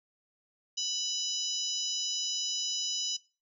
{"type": "harmonic tone with a mistuned harmonic", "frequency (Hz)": 987.8, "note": "B5", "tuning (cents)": 0, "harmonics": [3, 4, 5, 6, 7], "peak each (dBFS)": [-36, -39, -35, -36, -39], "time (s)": [0.77, 3.17], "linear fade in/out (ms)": 10, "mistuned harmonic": 5, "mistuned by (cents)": 41, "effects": ["noise-tail reverb RT60 0.3 s tail -20 dB re dry"]}